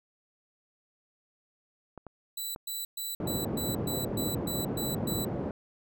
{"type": "clicks", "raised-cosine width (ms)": 1, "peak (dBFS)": -29, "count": 5, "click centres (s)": [1.977, 2.067, 2.561, 3.304, 3.58]}
{"type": "tone bursts", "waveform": "10% pulse", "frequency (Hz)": 3971, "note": "B7", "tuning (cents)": 9, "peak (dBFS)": -26, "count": 10, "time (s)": [2.37, 5.25], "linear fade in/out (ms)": 5, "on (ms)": 180, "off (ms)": 120}
{"type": "band-pass noise", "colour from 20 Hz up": "pink", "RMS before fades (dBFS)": -33, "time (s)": [3.2, 5.51], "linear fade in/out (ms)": 2, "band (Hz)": [120, 480], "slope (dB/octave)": 12}
{"effects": []}